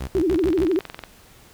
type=tone bursts; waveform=sawtooth; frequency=65.41 Hz; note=C2; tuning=in tune; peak=-23 dBFS; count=5; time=0-0.656 s; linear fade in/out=10 ms; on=76 ms; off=69 ms
type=tone with vibrato; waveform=sine; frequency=348 Hz; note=F4; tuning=6 cents flat; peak=-17 dBFS; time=0.15-0.79 s; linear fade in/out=0 ms; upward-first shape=sine; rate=13 Hz; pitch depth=210 cents each way
type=click train; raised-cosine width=0.3 ms; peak=-17 dBFS; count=17; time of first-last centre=0.3-1.037 s; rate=21.7 Hz
effects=pink hiss -50 dBFS RMS until 1.53 s